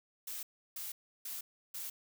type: noise bursts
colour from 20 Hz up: blue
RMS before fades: -42 dBFS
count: 4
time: 0.27-1.9 s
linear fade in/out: 5 ms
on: 160 ms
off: 330 ms
effects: none